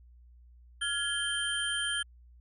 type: tone cluster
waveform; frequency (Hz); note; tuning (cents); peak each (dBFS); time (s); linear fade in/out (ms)
sine; 1410 / 1683 / 3138 / 9530; F6 / G#6 / G7 / D9; +16 / +23 / +1 / +24; -37 / -35 / -32 / -38; 0.81-2.03; 10
effects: added 60 Hz sine -53 dBFS peak until 2.4 s